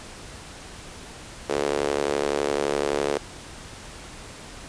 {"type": "tone with high-pass filter", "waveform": "sawtooth", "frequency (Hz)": 71.8, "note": "D2", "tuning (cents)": -39, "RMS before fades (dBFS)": -25, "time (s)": [1.49, 3.18], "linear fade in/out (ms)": 10, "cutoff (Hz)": 430, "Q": 2.9, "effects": ["pink hiss -41 dBFS RMS until 4.68 s", "resampled to 22050 Hz"]}